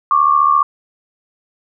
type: tone pair together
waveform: sine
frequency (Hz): 1101.4 / 1176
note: C#6 / D6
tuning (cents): -11 / +2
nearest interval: minor second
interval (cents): 113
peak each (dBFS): -12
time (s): 0.11-0.63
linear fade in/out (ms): 2
effects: none